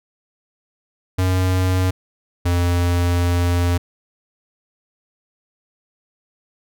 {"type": "tone pair in turn", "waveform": "square", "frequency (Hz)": [92.5, 87.55], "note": ["F#2", "F2"], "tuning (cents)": [0, 5], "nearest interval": "minor second", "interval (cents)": 95, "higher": "first", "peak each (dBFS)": -16, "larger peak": "neither", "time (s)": [[1.18, 1.91], [2.45, 3.78]], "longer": "second", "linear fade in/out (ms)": 10, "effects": []}